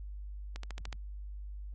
click train, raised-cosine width 0.2 ms, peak -25 dBFS, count 6, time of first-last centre 0.56-0.928 s, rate 13.6 Hz, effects added 50 Hz sine -40 dBFS peak until 1.74 s + AAC 32 kbps

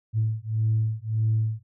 sine beating tone pair, 109.3 / 111 Hz, A2 / A2, -11 / +16 cents, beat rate 1.7 Hz, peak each -24 dBFS, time 0.13-1.63 s, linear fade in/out 50 ms, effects tanh soft clip ceiling -15 dBFS

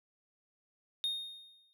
triangle tone with exponential decay, 3696 Hz, A#7, 16 cents flat, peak -28 dBFS, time 1.04-1.73 s, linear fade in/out 0 ms, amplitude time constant 150 ms, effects none

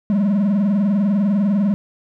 triangle tone with vibrato, 199.9 Hz, G3, 34 cents sharp, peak -12 dBFS, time 0.1-1.74 s, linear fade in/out 0 ms, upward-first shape sine, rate 20 Hz, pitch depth 140 cents each way, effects none

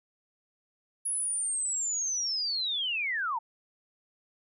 sine linear sweep, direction down, 10548 to 851 Hz, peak -28 dBFS, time 1.05-3.39 s, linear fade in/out 10 ms, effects none

